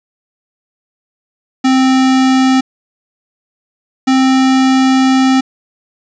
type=tone pair in turn; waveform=square; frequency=261.6 / 262.7 Hz; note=C4 / C4; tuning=0 / +7 cents; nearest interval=unison; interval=7 cents; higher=second; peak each=-8 dBFS; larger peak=neither; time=1.64-2.61 / 4.07-5.41 s; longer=second; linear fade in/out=10 ms; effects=resampled to 16000 Hz + 7-bit